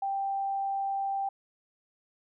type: tone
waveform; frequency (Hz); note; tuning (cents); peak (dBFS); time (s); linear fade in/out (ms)
sine; 786; G5; +4; -28; 0.02-1.29; 5
effects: none